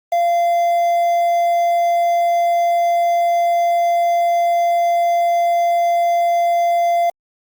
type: tone with quantisation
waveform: triangle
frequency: 689 Hz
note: F5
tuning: 24 cents flat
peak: -11 dBFS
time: 0.12-7.1 s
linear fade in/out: 5 ms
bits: 6
effects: Opus 48 kbps

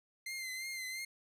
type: tone with vibrato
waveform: sawtooth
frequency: 2082 Hz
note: C7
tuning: 9 cents flat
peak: -36 dBFS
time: 0.26-1.05 s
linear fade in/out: 5 ms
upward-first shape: triangle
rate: 2.9 Hz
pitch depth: 48 cents each way
effects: resampled to 32000 Hz

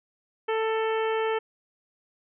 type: harmonic tone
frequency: 443 Hz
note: A4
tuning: 12 cents sharp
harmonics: 1 / 2 / 3 / 4 / 5 / 6 / 7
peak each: -25 / -31 / -35 / -37 / -39 / -41 / -42 dBFS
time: 0.48-1.39 s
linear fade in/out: 10 ms
effects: none

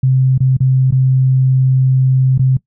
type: tone with dropouts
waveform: sine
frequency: 130.81 Hz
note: C3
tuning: in tune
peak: -8 dBFS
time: 0.03-2.57 s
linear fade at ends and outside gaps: 5 ms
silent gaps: 0.379-0.404 / 0.569-0.604 / 0.909-0.922 / 2.379-2.393 s
effects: noise-tail reverb RT60 0.1 s tail -20 dB re dry

